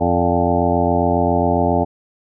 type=harmonic tone with a mistuned harmonic; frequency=87.31 Hz; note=F2; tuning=in tune; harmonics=1 / 2 / 3 / 4 / 5 / 7 / 8 / 9 / 10; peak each=-22 / -23 / -21 / -24 / -23 / -22 / -21 / -23 / -26 dBFS; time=0-1.85 s; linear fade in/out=20 ms; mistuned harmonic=7; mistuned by=-71 cents; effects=none